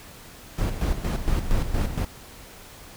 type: noise with tremolo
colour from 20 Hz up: brown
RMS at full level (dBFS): -22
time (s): 0.58-2.05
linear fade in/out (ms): 5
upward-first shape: square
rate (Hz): 4.3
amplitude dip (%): 60
effects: pink hiss -45 dBFS RMS until 2.96 s